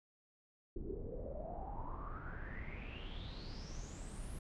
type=noise with low-pass filter sweep; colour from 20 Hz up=brown; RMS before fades=-45 dBFS; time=0.76-4.39 s; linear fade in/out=5 ms; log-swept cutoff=340 to 11000 Hz; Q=9.9; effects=none